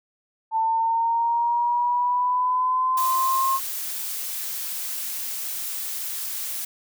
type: linear sweep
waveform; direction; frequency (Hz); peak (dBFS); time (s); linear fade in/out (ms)
sine; up; 888 to 1070; -19; 0.51-3.6; 50
type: noise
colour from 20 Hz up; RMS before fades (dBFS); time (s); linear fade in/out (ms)
blue; -30; 2.97-6.65; 5
effects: none